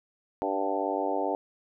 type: harmonic tone with a mistuned harmonic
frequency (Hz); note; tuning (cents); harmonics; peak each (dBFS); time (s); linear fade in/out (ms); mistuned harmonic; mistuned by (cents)
98; G2; 0; 3 / 4 / 5 / 6 / 7 / 8 / 9; -34 / -34 / -34 / -34 / -34 / -34 / -34; 0.42-1.35; 0; 8; -24
effects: none